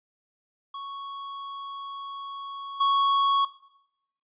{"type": "tone with level steps", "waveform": "square", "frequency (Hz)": 1108.7, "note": "C#6", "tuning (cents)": 0, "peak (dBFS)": [-35, -20], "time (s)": [0.74, 3.45], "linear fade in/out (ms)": 5, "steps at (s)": 2.8, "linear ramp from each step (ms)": 10, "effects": ["noise-tail reverb RT60 0.8 s tail -17 dB re dry", "resampled to 8000 Hz"]}